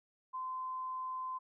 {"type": "tone", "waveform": "sine", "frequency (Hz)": 1031, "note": "C6", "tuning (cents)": -26, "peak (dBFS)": -37, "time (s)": [0.33, 1.39], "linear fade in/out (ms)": 20, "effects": []}